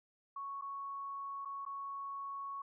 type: tone with dropouts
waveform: sine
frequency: 1108.7 Hz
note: C#6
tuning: in tune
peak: -40 dBFS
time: 0.36-2.62 s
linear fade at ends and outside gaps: 5 ms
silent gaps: 0.613-0.62 / 1.45-1.455 / 1.652-1.662 s
effects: none